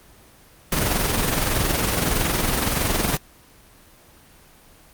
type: noise with amplitude modulation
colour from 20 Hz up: pink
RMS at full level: -19 dBFS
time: 0.72-3.17 s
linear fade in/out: 2 ms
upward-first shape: sine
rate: 21.6 Hz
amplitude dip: 45%
effects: pink hiss -50 dBFS RMS until 4.93 s + Opus 24 kbps